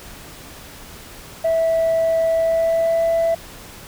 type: tone with pitch glide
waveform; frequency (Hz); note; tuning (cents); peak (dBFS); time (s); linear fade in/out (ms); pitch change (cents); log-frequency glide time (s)
sine; 655 to 663.8; E5 to E5; -11 to +12; -13; 1.44-3.35; 10; +23; 2.32-3.08
effects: tanh soft clip ceiling -13 dBFS + pink hiss -39 dBFS RMS until 3.87 s